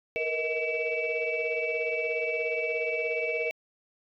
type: tone cluster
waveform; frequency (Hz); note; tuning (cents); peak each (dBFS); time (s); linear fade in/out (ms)
sine; 462.1 / 479 / 633 / 2285 / 2659; A#4 / A#4 / D#5 / D7 / E7; -15 / +47 / +30 / -48 / +14; -34 / -33 / -33 / -31 / -35; 0.16-3.51; 0
effects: tanh soft clip ceiling -18 dBFS